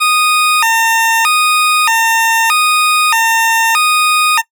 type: tone with vibrato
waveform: 20% pulse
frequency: 1061 Hz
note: C6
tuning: 24 cents sharp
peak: -4 dBFS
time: 0-4.42 s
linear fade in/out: 20 ms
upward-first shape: square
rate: 0.8 Hz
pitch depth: 270 cents each way
effects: noise-tail reverb RT60 0.1 s tail -20 dB re dry